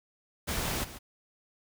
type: noise with echo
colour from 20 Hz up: pink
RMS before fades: -32 dBFS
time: 0.47-0.85 s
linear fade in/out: 20 ms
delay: 140 ms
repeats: 1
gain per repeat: -13 dB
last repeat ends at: 0.99 s
effects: none